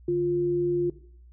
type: tone pair together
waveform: sine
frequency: 146.83 / 350.2 Hz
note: D3 / F4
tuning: 0 / +5 cents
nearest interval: octave + minor third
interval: 1505 cents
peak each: -33 / -22 dBFS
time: 0.08-0.9 s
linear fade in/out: 5 ms
effects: noise-tail reverb RT60 0.6 s tail -17 dB re dry + added 60 Hz sine -48 dBFS peak until 1.32 s